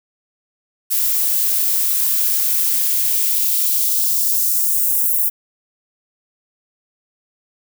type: noise with high-pass filter sweep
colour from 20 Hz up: violet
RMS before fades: -17 dBFS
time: 0.9-5.3 s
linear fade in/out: 20 ms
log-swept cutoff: 360 to 11000 Hz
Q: 1.1
effects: none